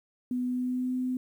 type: tone with pitch glide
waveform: sine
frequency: 249.1 to 254 Hz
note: B3 to B3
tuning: +15 to +49 cents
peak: -27 dBFS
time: 0.31-1.17 s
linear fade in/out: 2 ms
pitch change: +34 cents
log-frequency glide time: 0.46-0.94 s
effects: 10-bit